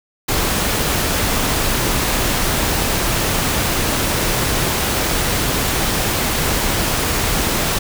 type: noise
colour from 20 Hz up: pink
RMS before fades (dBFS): -18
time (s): 0.28-7.79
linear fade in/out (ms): 10
effects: none